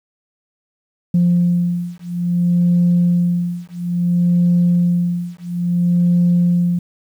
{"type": "beating tone pair", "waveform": "sine", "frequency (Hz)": [174.61, 175.2], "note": ["F3", "F3"], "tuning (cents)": [0, 6], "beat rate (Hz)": 0.59, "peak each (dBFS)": -15, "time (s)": [1.14, 6.79], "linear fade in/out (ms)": 5, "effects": ["tanh soft clip ceiling -7 dBFS", "8-bit"]}